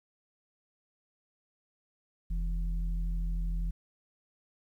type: tone pair together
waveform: sine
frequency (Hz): 43.65 / 164.81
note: F1 / E3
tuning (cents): 0 / 0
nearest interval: octave + major seventh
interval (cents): 2300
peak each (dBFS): -28 / -39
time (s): 2.3-3.71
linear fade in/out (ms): 10
effects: tanh soft clip ceiling -24 dBFS + 11-bit